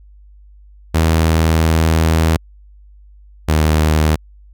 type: tone pair in turn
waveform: sawtooth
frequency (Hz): 80.7 / 77.67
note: E2 / D#2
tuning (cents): -36 / -2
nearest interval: minor second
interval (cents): 66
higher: first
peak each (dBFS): -7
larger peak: neither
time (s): 0.94-2.37 / 3.48-4.16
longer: first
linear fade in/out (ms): 10
effects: added 50 Hz sine -40 dBFS peak until 4.53 s